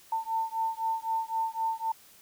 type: beating tone pair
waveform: sine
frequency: 896 / 899.9 Hz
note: A5 / A5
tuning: +31 / +39 cents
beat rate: 3.9 Hz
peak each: -31 dBFS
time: 0.12-1.92 s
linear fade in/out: 5 ms
effects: white hiss -56 dBFS RMS until 2.21 s